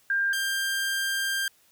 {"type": "tone pair in turn", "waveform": ["sine", "sawtooth"], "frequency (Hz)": [1597, 1590.6], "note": ["G6", "G6"], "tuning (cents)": [32, 25], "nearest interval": "unison", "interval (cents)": 7, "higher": "first", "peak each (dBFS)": -22, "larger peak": "neither", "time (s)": [[0.1, 0.33], [0.33, 1.48]], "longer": "second", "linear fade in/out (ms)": 2, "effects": ["white hiss -62 dBFS RMS until 1.71 s"]}